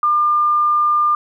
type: tone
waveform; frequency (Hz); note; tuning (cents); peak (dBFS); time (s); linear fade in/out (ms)
sine; 1200; D6; +37; -12; 0.03-1.15; 2
effects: 9-bit